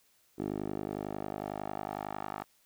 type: tone with band-pass filter sweep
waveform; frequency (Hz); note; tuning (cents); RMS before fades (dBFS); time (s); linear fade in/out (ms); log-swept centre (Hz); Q
10% pulse; 51; G#1; -31; -38; 0.38-2.44; 10; 360 to 1000; 1.9
effects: white hiss -68 dBFS RMS until 2.65 s